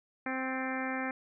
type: harmonic tone with a mistuned harmonic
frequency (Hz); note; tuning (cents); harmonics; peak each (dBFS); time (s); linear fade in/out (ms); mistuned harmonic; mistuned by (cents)
261.6; C4; 0; 1 / 2 / 3 / 4 / 5 / 6 / 7 / 8 / 9; -36 / -41 / -40 / -45 / -43 / -42 / -41 / -42 / -45; 0.26-1.11; 2; 7; -34
effects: none